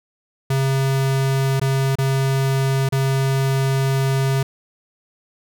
square tone with dropouts, 134.9 Hz, C#3, 47 cents flat, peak -17 dBFS, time 0.5-4.43 s, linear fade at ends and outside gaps 5 ms, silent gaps 1.598-1.614 / 1.955-1.985 / 2.89-2.923 s, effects none

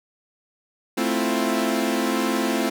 sawtooth chord, F major seventh, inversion first, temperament equal, 220 / 261.6 / 329.6 / 349.2 Hz, A3 / C4 / E4 / F4, 0 / 0 / 0 / 0 cents, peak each -22 / -21 / -23 / -24 dBFS, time 0.97-2.7 s, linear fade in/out 10 ms, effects none

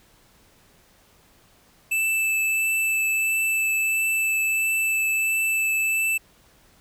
square tone with vibrato, 2637 Hz, E7, in tune, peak -21 dBFS, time 1.91-6.18 s, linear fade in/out 10 ms, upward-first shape triangle, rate 1.5 Hz, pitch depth 9 cents each way, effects pink hiss -57 dBFS RMS until 6.8 s

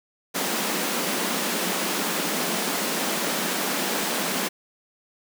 pink high-pass noise, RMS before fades -26 dBFS, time 0.34-4.49 s, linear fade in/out 20 ms, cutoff 170 Hz, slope 96 dB/octave, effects none

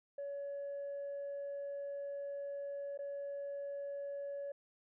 sine tone with dropouts, 564 Hz, C#5, 30 cents sharp, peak -38 dBFS, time 0.18-4.52 s, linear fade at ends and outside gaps 5 ms, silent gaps 2.976-2.989 s, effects tanh soft clip ceiling -37 dBFS

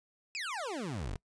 25% pulse exponential sweep, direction down, 2637 to 37.52 Hz, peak -32 dBFS, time 0.35-1.16 s, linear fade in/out 0 ms, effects noise-tail reverb RT60 0.1 s tail -24 dB re dry + resampled to 22050 Hz

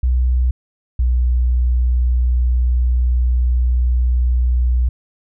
sine tone pair in turn, 62.4 / 61.36 Hz, B1 / B1, +19 / -11 cents, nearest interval unison, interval 30 cents, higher first, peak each -12 dBFS, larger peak neither, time 0.03-0.51 / 0.99-4.89 s, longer second, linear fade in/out 5 ms, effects none

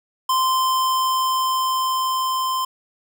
square tone with level ramp, 1039 Hz, C6, 12 cents flat, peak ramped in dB -17 to -21 dBFS, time 0.29-2.65 s, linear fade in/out 5 ms, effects none

